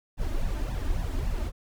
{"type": "noise with flanger", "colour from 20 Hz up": "brown", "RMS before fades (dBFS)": -28, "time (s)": [0.17, 1.52], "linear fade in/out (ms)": 50, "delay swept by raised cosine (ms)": [1.1, 3.3], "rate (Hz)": 3.6, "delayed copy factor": 0.9, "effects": []}